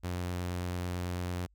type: tone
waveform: sawtooth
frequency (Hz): 89.1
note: F2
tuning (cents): +35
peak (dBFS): -29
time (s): 0.03-1.47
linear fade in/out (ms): 20
effects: added 50 Hz sine -62 dBFS peak until 1.54 s

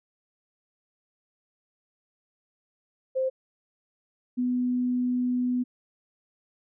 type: tone pair in turn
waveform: sine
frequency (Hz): 523.3 / 248.5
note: C5 / B3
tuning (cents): 0 / +11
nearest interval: octave + minor second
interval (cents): 1289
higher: first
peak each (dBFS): -23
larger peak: neither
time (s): 3.15-3.3 / 4.37-5.64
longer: second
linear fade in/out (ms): 20
effects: none

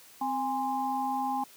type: tone cluster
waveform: sine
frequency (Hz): 260.3 / 820 / 1043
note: C4 / G#5 / C6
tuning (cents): -9 / -22 / -6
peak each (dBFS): -35 / -29 / -36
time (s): 0.21-1.44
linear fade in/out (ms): 5
effects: white hiss -54 dBFS RMS until 1.56 s + high-pass 100 Hz 12 dB/octave

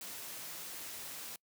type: noise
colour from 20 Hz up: white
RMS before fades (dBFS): -45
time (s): 0.01-1.36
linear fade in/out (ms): 2
effects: noise-tail reverb RT60 0.1 s tail -26 dB re dry + high-pass 100 Hz 12 dB/octave

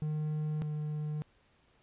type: tone pair in turn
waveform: triangle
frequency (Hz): 152.9 / 151.32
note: D#3 / D#3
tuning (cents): -30 / -48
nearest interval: unison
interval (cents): 18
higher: first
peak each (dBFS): -29 / -31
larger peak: first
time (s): 0.02-0.62 / 0.62-1.22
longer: neither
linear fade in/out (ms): 0
effects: pink hiss -68 dBFS RMS until 1.82 s + resampled to 8000 Hz

